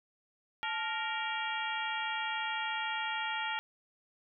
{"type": "harmonic tone with a mistuned harmonic", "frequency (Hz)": 466.2, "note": "A#4", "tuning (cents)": 0, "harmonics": [2, 3, 4, 5, 6, 7], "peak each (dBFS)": [-37, -39, -40, -41, -42, -42], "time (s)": [0.63, 3.59], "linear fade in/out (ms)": 0, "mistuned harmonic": 2, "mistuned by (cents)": -110, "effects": []}